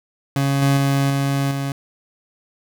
30% pulse tone with level steps, 138.59 Hz, C#3, in tune, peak -14 / -11 / -13 / -15 / -19 dBFS, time 0.36-1.72 s, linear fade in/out 2 ms, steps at 0.62 / 0.77 / 1.1 / 1.51 s, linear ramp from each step 2 ms, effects none

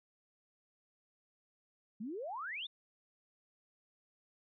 sine exponential sweep, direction up, 196.9 to 3729 Hz, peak -39 dBFS, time 2-2.67 s, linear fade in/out 10 ms, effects none

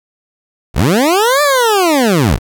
20% pulse linear two-way sweep, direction up then down, 34.35 to 599 to 34.35 Hz, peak -4 dBFS, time 0.74-2.39 s, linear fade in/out 50 ms, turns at 1.42 s, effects 7-bit

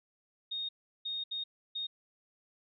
sine tone bursts at uneven times, 3709 Hz, A#7, 9 cents flat, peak -34 dBFS, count 4, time 0.51-0.69 / 1.05-1.24 / 1.31-1.44 / 1.75-1.87 s, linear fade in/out 10 ms, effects none

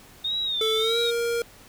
sine tone with vibrato, 3660 Hz, A#7, 32 cents flat, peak -24 dBFS, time 0.24-1.11 s, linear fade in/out 10 ms, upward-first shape sine, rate 1.7 Hz, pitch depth 100 cents each way
square tone with pitch glide, 440 to 468.9 Hz, A4 to A#4, 0 to +10 cents, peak -24 dBFS, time 0.61-1.42 s, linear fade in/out 2 ms, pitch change +110 cents, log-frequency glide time 0.81-0.99 s
effects pink hiss -50 dBFS RMS until 1.68 s

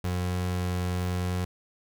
30% pulse tone, 90.1 Hz, F#2, 45 cents flat, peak -24 dBFS, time 0.04-1.45 s, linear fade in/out 5 ms, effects none

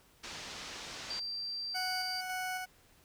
white low-pass noise, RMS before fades -45 dBFS, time 0.23-1.2 s, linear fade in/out 10 ms, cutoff 5900 Hz, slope 24 dB/octave
sine tone, 4699 Hz, D8, in tune, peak -36 dBFS, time 1.1-2.21 s, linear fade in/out 5 ms
20% pulse tone with tremolo, 740 Hz, F#5, in tune, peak -30 dBFS, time 1.74-2.66 s, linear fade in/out 20 ms, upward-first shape square, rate 1.8 Hz, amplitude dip 30%
effects pink hiss -64 dBFS RMS until 3.04 s

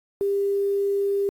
sine tone with quantisation, 399.1 Hz, G4, 31 cents sharp, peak -20 dBFS, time 0.21-1.29 s, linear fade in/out 0 ms, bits 8, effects AAC 64 kbps

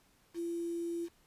sine tone with quantisation, 339.8 Hz, F4, 47 cents flat, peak -34 dBFS, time 0.34-1.09 s, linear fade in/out 50 ms, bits 9, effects pink hiss -68 dBFS RMS until 1.26 s + resampled to 32000 Hz

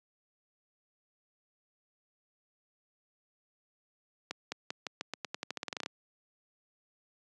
accelerating click train, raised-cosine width 0.2 ms, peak -18 dBFS, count 18, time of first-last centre 4.31-5.861 s, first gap 210 ms, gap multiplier 0.88, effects high-pass 200 Hz 12 dB/octave + resampled to 24000 Hz

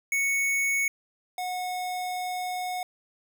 square tone pair in turn, 2217 / 729.6 Hz, C#7 / F#5, 0 / -24 cents, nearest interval octave + perfect fifth, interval 1924 cents, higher first, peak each -24 / -30 dBFS, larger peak first, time 0.12-0.88 / 1.38-2.83 s, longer second, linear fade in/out 2 ms, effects none

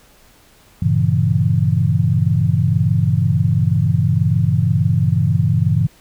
sine chord, G diminished seventh, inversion none, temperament equal, 98 / 116.54 / 138.59 / 164.81 Hz, G2 / Bb2 / Db3 / Fb3, 0 / 0 / 0 / 0 cents, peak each -18 dBFS, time 0.82-5.87 s, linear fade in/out 5 ms, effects pink hiss -50 dBFS RMS until 6 s

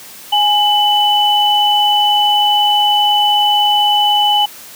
sine tone pair together, 830 / 2992 Hz, G#5 / F#7, -1 / +19 cents, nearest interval octave + minor seventh, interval 2220 cents, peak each -12 dBFS, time 0.32-4.46 s, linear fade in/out 10 ms, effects white hiss -35 dBFS RMS until 4.75 s + high-pass 100 Hz 12 dB/octave

